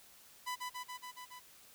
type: tone with echo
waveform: sawtooth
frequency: 997 Hz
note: B5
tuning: 16 cents sharp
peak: -33 dBFS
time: 0.46-0.56 s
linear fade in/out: 20 ms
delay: 140 ms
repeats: 6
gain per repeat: -2 dB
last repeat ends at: 1.4 s
effects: white hiss -60 dBFS RMS until 1.74 s